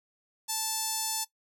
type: tone with notch filter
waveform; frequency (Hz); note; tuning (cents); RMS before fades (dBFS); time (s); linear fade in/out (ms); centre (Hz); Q
5% pulse; 880; A5; 0; -32; 0.48-1.25; 20; 2100; 0.56
effects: noise-tail reverb RT60 0.1 s tail -18 dB re dry